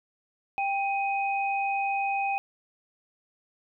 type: tone pair together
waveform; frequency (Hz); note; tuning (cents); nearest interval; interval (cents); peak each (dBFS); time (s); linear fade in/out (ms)
sine; 791 / 2506; G5 / D#7; +15 / +12; octave + minor sixth; 1997; -26 / -31; 0.58-2.38; 0
effects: none